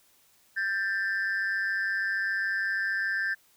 sine tone pair together, 1578.7 / 1772 Hz, G6 / A6, +12 / +12 cents, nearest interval major second, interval 200 cents, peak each -27 dBFS, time 0.56-3.35 s, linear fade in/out 20 ms, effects tanh soft clip ceiling -23 dBFS + white hiss -63 dBFS RMS until 3.56 s

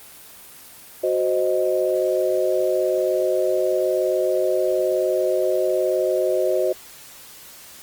sine chord, C diminished, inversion second, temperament equal, 370 / 523.3 / 622.3 Hz, Gb4 / C5 / Eb5, 0 / 0 / 0 cents, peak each -22 dBFS, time 1.03-6.73 s, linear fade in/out 10 ms, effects white hiss -43 dBFS RMS until 7.82 s + Opus 24 kbps

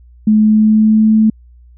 sine tone with pitch glide, 214.7 to 218.2 Hz, A3 to A3, -42 to -14 cents, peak -6 dBFS, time 0.27-1.3 s, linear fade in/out 5 ms, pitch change +28 cents, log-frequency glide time 0.4-1.15 s, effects added 60 Hz sine -39 dBFS peak until 1.77 s

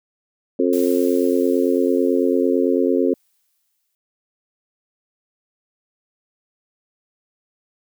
harmonic tone, 89 Hz, F2, 33 cents sharp, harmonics 3 / 4 / 5 / 6, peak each -19 / -20 / -20 / -24 dBFS, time 0.59-3.14 s, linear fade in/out 5 ms
blue noise with exponential decay, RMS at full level -33 dBFS, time 0.73-3.95 s, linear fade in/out 0 ms, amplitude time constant 700 ms
effects none

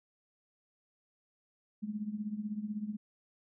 sine tone with tremolo, 210.8 Hz, G#3, 26 cents sharp, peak -31 dBFS, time 1.82-2.97 s, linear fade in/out 20 ms, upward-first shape triangle, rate 16 Hz, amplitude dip 85%, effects none

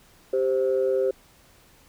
sine tone pair together, 392 / 523.3 Hz, G4 / C5, 0 / 0 cents, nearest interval perfect fourth, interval 500 cents, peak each -22 dBFS, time 0.33-1.11 s, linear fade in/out 5 ms, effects tanh soft clip ceiling -14 dBFS + pink hiss -56 dBFS RMS until 1.88 s

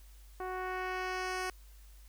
10% pulse tone with low-pass filter sweep, 370 Hz, F#4, in tune, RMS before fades -37 dBFS, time 0.4-1.5 s, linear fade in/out 2 ms, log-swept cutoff 990 to 11000 Hz, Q 0.77, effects added 50 Hz sine -52 dBFS peak until 2.08 s + white hiss -64 dBFS RMS until 2.08 s

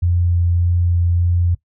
sine tone with vibrato, 87 Hz, F2, 6 cents flat, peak -13 dBFS, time 0.02-1.55 s, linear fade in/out 10 ms, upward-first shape sine, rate 1.7 Hz, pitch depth 9 cents each way, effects noise-tail reverb RT60 0.1 s tail -18 dB re dry

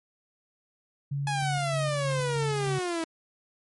sine tone with tremolo, 140.8 Hz, C#3, 27 cents sharp, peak -27 dBFS, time 1.11-2.79 s, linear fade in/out 10 ms, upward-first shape square, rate 3.2 Hz, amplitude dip 25%
sawtooth exponential sweep, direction down, 846 to 321.9 Hz, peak -24 dBFS, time 1.27-3.04 s, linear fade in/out 2 ms
effects MP3 48 kbps

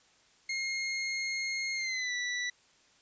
sawtooth tone with pitch glide, 2142 to 1964.2 Hz, C7 to B6, +40 to -10 cents, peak -28 dBFS, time 0.49-2.5 s, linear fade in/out 5 ms, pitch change -150 cents, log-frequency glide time 1.74-2.13 s, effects white hiss -64 dBFS RMS until 3.01 s + resampled to 16000 Hz

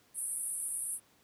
pink band-pass noise, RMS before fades -37 dBFS, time 0.14-1 s, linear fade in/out 50 ms, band 9000 to 11000 Hz, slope 96 dB/octave, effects pink hiss -66 dBFS RMS until 1.23 s + high-pass 100 Hz 12 dB/octave

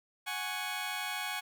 15% pulse chord, F# suspended second, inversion none, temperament just, 740 / 832.5 / 1110 Hz, F#5 / G#5 / C#6, 0 / +4 / +2 cents, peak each -34 / -32 / -35 dBFS, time 0.26-1.41 s, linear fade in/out 20 ms, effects none

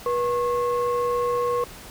sine tone pair together, 484.4 / 1087.4 Hz, B4 / C#6, -34 / -34 cents, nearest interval octave + major second, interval 1400 cents, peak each -21 / -24 dBFS, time 0.06-1.64 s, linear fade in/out 2 ms, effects tanh soft clip ceiling -16 dBFS + pink hiss -42 dBFS RMS until 1.9 s

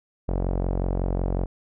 sawtooth tone with low-pass filter, 45.43 Hz, F#1, 31 cents flat, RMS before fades -25 dBFS, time 0.28-1.46 s, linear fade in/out 10 ms, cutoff 640 Hz, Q 1.6, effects none

